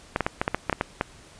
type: clicks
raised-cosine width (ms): 0.5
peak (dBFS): -7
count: 10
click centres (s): 0.161 / 0.207 / 0.265 / 0.415 / 0.479 / 0.546 / 0.697 / 0.728 / 0.811 / 1.011
effects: pink hiss -50 dBFS RMS until 1.39 s + resampled to 22050 Hz